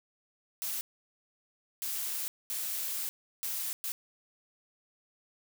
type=noise bursts at uneven times; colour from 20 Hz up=blue; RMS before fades=-35 dBFS; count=5; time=0.62-0.81 / 1.82-2.28 / 2.5-3.09 / 3.43-3.73 / 3.84-3.92 s; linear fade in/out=0 ms; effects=none